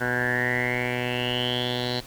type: tone with low-pass filter sweep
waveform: 10% pulse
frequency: 123.47 Hz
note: B2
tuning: in tune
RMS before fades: -26 dBFS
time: 0-2.01 s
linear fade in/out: 20 ms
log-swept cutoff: 1500 to 4100 Hz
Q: 9.8
effects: pink hiss -45 dBFS RMS until 2.06 s